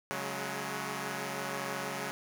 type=chord; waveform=5% pulse; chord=C# suspended fourth; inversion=none; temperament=equal with one note detuned; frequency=138.59 / 185 / 211 Hz; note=C#3 / F#3 / G#3; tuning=0 / 0 / +28 cents; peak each=-28 dBFS; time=0.11-2.11 s; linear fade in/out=0 ms; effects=none